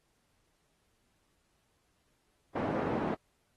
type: band-pass noise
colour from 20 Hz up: pink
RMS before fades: -33 dBFS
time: 2.55-3.15 s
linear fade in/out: 10 ms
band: 200 to 860 Hz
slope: 12 dB/octave
effects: pink hiss -75 dBFS RMS until 3.56 s + AAC 32 kbps